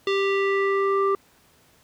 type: tone with low-pass filter sweep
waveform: square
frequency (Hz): 393.4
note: G4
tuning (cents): +6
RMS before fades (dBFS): -22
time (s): 0.07-1.15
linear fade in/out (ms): 2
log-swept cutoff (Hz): 3600 to 1100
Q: 2.4
effects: pink hiss -58 dBFS RMS until 1.83 s + high-pass 60 Hz 12 dB/octave